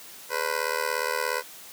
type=tone with amplitude modulation; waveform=15% pulse; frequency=498.7 Hz; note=B4; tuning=17 cents sharp; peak=-15 dBFS; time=0.29-1.43 s; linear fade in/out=50 ms; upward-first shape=sine; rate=77.1 Hz; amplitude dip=100%; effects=white hiss -45 dBFS RMS until 1.72 s + high-pass 150 Hz 12 dB/octave